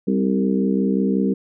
harmonic tone with a mistuned harmonic, 65.5 Hz, C2, 2 cents sharp, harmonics 3 / 4 / 5 / 6 / 7, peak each -19 / -22 / -27 / -26 / -27 dBFS, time 0.07-1.34 s, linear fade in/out 10 ms, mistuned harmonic 5, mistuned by -24 cents, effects none

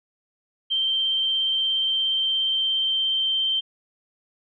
sine tone with vibrato, 3133 Hz, G7, 2 cents flat, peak -20 dBFS, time 0.7-3.61 s, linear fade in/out 20 ms, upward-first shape square, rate 17 Hz, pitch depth 9 cents each way, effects none

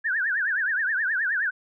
sine tone with vibrato, 1640 Hz, G#6, 22 cents flat, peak -22 dBFS, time 0.04-1.51 s, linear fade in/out 20 ms, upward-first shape triangle, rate 9.5 Hz, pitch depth 230 cents each way, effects none

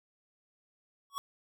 square tone with exponential growth, 1118 Hz, C#6, 14 cents sharp, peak -31 dBFS, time 1.1-1.18 s, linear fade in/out 0 ms, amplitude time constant 17 ms, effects none

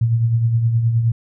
sine tone with tremolo, 115.5 Hz, A#2, 16 cents flat, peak -11 dBFS, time 0.01-1.12 s, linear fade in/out 5 ms, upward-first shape triangle, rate 9.6 Hz, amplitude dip 55%, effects none

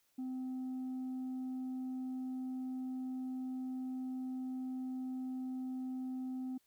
sine tone, 257.5 Hz, C4, 28 cents flat, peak -35 dBFS, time 0.18-6.58 s, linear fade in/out 10 ms, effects tanh soft clip ceiling -37 dBFS + white hiss -75 dBFS RMS until 6.66 s

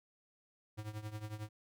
square tone with tremolo, 106.8 Hz, G#2, 49 cents sharp, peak -39 dBFS, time 0.77-1.49 s, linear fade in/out 20 ms, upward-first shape triangle, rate 11 Hz, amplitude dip 85%, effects none

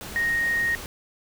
sine tone in noise, 1864.7 Hz, A#6, in tune, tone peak -21 dBFS, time 0.16-0.75 s, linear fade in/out 0 ms, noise pink, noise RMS -37 dBFS, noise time 0.01-0.86 s, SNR +13 dB, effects none

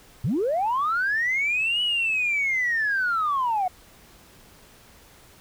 sine linear two-way sweep, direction up then down, 96.4 to 2960 to 712 Hz, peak -20 dBFS, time 0.24-3.68 s, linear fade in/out 5 ms, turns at 1.82 s, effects tanh soft clip ceiling -17 dBFS + pink hiss -52 dBFS RMS until 5.4 s

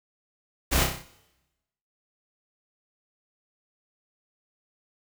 pink noise with echo, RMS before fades -24 dBFS, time 0.71-0.85 s, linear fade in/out 20 ms, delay 31 ms, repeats 6, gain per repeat -4 dB, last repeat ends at 1.036 s, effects noise-tail reverb RT60 1.0 s tail -18 dB re dry

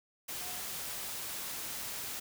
sine tone in noise, 721 Hz, F#5, 45 cents flat, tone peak -50 dBFS, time 0.41-0.61 s, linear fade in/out 10 ms, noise white, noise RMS -40 dBFS, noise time 0.28-2.2 s, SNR -13 dB, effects none

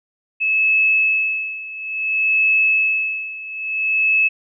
sine tone with tremolo, 2597 Hz, E7, 26 cents flat, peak -12 dBFS, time 0.4-4.29 s, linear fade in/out 20 ms, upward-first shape sine, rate 0.58 Hz, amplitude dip 85%, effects none

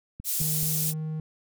click train, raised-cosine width 5 ms, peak -26 dBFS, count 3, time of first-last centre 0.2-0.63 s, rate 4.65 Hz
pink high-pass noise, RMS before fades -28 dBFS, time 0.24-0.94 s, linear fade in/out 50 ms, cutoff 8900 Hz, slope 12 dB/octave
triangle tone with pitch glide, 154.1 to 156.43 Hz, D#3 to D#3, -16 to +10 cents, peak -27 dBFS, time 0.4-1.2 s, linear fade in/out 2 ms, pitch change +26 cents, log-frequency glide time 0.56-1.03 s
effects none

